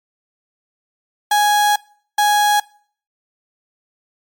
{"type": "tone bursts at uneven times", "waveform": "35% pulse", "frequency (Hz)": 830.6, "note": "G#5", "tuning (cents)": 0, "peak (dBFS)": -10, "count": 2, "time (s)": [[1.31, 1.76], [2.18, 2.6]], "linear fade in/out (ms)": 5, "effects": ["noise-tail reverb RT60 0.5 s tail -23 dB re dry", "MP3 96 kbps"]}